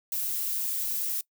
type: noise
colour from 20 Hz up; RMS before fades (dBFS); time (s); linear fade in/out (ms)
violet; -30; 0.12-1.21; 2
effects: noise-tail reverb RT60 0.1 s tail -22 dB re dry